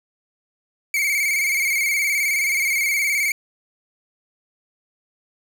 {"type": "tone with vibrato", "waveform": "45% pulse", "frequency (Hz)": 2217, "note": "C#7", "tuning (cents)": 0, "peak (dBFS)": -18, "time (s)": [0.94, 3.32], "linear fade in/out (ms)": 2, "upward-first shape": "square", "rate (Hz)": 19, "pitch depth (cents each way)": 57, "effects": []}